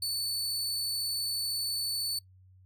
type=tone; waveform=sawtooth; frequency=4482 Hz; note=C#8; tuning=18 cents sharp; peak=-27 dBFS; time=0.02-2.19 s; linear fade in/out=5 ms; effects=noise-tail reverb RT60 0.1 s tail -21 dB re dry + added 93 Hz sine -55 dBFS peak until 2.65 s